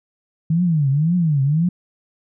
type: tone with vibrato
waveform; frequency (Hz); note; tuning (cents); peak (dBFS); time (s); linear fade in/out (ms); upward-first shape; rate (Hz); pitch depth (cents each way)
sine; 155.56; D#3; 0; -14; 0.5-1.69; 5; triangle; 1.9; 280
effects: none